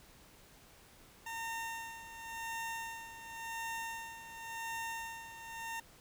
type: tone with tremolo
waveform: 20% pulse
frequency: 913 Hz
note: A#5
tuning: 36 cents flat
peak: -33 dBFS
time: 1.26-5.8 s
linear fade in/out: 5 ms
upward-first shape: sine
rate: 0.92 Hz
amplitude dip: 70%
effects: pink hiss -60 dBFS RMS until 6 s